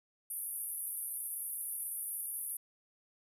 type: band-pass noise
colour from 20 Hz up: pink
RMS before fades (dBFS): -40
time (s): 0.3-2.57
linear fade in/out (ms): 5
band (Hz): 9600 to 13000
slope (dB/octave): 96
effects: none